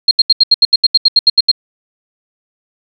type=tone bursts; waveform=sine; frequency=4223 Hz; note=C8; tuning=15 cents sharp; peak=-3 dBFS; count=14; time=0.08-1.515 s; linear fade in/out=5 ms; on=31 ms; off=77 ms; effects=none